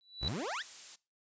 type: tone with exponential growth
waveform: sine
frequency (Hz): 3951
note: B7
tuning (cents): 0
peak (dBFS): -29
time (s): 0.01-0.28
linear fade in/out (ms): 0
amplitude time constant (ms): 57
type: exponential sweep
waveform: 25% pulse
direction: up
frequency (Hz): 46.25 to 2093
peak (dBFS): -32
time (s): 0.21-0.63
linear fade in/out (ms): 20
type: noise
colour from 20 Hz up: blue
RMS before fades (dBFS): -45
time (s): 0.27-0.96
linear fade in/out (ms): 10
effects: noise-tail reverb RT60 0.3 s tail -21 dB re dry + resampled to 16000 Hz